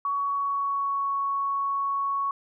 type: tone with pitch glide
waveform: sine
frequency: 1123 to 1110.7 Hz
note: C#6 to C#6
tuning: +22 to +3 cents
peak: -24 dBFS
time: 0.05-2.31 s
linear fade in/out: 2 ms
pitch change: -19 cents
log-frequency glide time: 0.21-1.13 s
effects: none